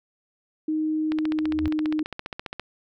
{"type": "tone with pitch glide", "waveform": "sine", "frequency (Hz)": [311.1, 308.1], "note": ["D#4", "D#4"], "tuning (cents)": [0, -17], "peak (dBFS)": -22, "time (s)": [0.68, 2.03], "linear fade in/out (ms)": 5, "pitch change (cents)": -17, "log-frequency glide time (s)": [1.14, 1.85]}
{"type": "click train", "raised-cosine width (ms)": 0.3, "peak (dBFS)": -16, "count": 23, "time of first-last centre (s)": [1.12, 2.597], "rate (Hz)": 14.9}
{"type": "tone with exponential growth", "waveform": "triangle", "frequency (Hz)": 80.4, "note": "E2", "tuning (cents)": -43, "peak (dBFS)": -23, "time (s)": [1.33, 1.68], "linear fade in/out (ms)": 0, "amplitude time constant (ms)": 76}
{"effects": []}